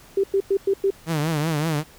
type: tone bursts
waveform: sine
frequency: 392 Hz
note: G4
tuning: in tune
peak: -16 dBFS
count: 5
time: 0.17-0.905 s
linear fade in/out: 5 ms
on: 67 ms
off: 100 ms
type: tone with vibrato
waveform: sawtooth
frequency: 155.56 Hz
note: D#3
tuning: in tune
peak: -17 dBFS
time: 1.06-1.84 s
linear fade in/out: 50 ms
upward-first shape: triangle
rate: 5.3 Hz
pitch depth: 140 cents each way
effects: pink hiss -49 dBFS RMS until 1.98 s